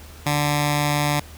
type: tone with notch filter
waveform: 10% pulse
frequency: 146.83 Hz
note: D3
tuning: in tune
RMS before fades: -21 dBFS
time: 0.26-1.2 s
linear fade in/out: 5 ms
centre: 410 Hz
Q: 0.83
effects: added 76 Hz sine -41 dBFS peak until 1.37 s + pink hiss -45 dBFS RMS until 1.37 s